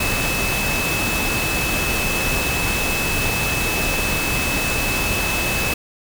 sine tone in noise, 2600 Hz, E7, 24 cents flat, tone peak -23 dBFS, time 0-5.74 s, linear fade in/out 5 ms, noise pink, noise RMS -22 dBFS, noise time 0-5.74 s, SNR -4 dB, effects none

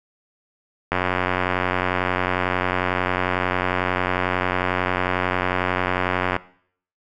click train, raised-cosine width 0.5 ms, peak -5 dBFS, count 497, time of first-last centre 0.92-6.365 s, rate 91.1 Hz, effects noise-tail reverb RT60 0.6 s tail -19 dB re dry

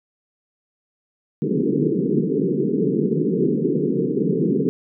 white band-pass noise, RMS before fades -20 dBFS, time 1.42-4.69 s, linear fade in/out 0 ms, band 140 to 450 Hz, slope 96 dB/octave, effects none

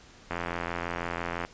click train, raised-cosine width 0.5 ms, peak -16 dBFS, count 99, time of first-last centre 0.31-1.45 s, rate 86 Hz, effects pink hiss -53 dBFS RMS until 1.53 s + resampled to 16000 Hz

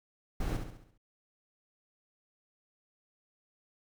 brown noise with echo, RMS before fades -32 dBFS, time 0.4-0.57 s, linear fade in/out 5 ms, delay 68 ms, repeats 6, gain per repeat -6 dB, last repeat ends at 0.978 s, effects none

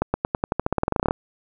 accelerating click train, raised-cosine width 1 ms, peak -6 dBFS, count 19, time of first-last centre 0.02-1.109 s, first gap 120 ms, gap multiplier 0.91, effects none

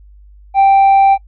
sine tone with tanh clipping, 784 Hz, G5, in tune, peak -6 dBFS, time 0.54-1.18 s, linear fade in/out 50 ms, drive 2 dB, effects noise-tail reverb RT60 0.1 s tail -24 dB re dry + added 50 Hz sine -38 dBFS peak until 1.27 s

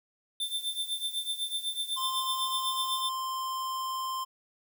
square tone with tremolo, 3561 Hz, A7, 20 cents sharp, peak -28 dBFS, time 0.4-3.09 s, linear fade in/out 2 ms, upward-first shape triangle, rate 8 Hz, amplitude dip 90%
violet noise, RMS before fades -46 dBFS, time 0.41-3.01 s, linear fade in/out 5 ms
square tone, 1046.5 Hz, C6, in tune, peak -32 dBFS, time 1.96-4.25 s, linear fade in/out 20 ms
effects none

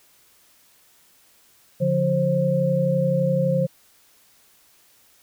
sine tone cluster, 144.1 / 175.9 / 530 Hz, D3 / F3 / C5, -33 / +13 / +22 cents, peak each -23 / -23 / -21 dBFS, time 1.8-3.67 s, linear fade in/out 20 ms, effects white hiss -57 dBFS RMS until 5.22 s

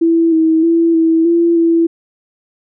sine tone with pitch steps, 331.5 / 321.1 / 333.3 / 325.8 / 338.8 / 332.9 Hz, E4 / E4 / E4 / E4 / E4 / E4, +10 / -45 / +19 / -20 / +48 / +17 cents, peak -8 dBFS, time 0.01-1.87 s, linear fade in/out 10 ms, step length 310 ms, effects none

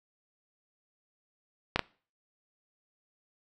clicks, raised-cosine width 0.3 ms, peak -9 dBFS, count 2, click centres 1.76 / 1.793 s, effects noise-tail reverb RT60 0.4 s tail -23 dB re dry

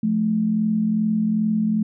sine tone pair together, 174.61 / 217.1 Hz, F3 / A3, 0 / -23 cents, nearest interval major third, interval 377 cents, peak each -26 / -18 dBFS, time 0.03-1.83 s, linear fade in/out 5 ms, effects none

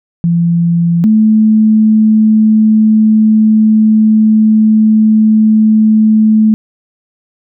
sine tone pair in turn, 170.1 / 217.1 Hz, F3 / A3, -45 / -23 cents, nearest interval major third, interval 422 cents, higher second, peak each -7 / -4 dBFS, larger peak second, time 0.24-1.04 / 1.04-6.54 s, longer second, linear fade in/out 0 ms, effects none

